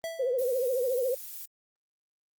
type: tone with exponential decay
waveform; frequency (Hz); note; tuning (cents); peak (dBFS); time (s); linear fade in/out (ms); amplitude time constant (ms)
square; 659.3; E5; 0; -31; 0.04-0.55; 0; 110
type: tone with vibrato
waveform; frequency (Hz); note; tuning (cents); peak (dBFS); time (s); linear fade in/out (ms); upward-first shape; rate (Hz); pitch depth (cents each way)
sine; 506; B4; +42; -25; 0.19-1.15; 10; triangle; 14; 130
type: noise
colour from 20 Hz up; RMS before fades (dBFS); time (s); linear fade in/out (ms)
violet; -41; 0.38-1.46; 10
effects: Opus 24 kbps